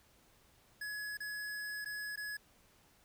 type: tone with dropouts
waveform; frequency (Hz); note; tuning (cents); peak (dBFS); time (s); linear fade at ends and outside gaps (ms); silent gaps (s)
square; 1688; G#6; +28; -40; 0.81-2.37; 5; 1.172-1.203 / 1.847-1.857 / 2.159-2.174
effects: pink hiss -67 dBFS RMS until 3.04 s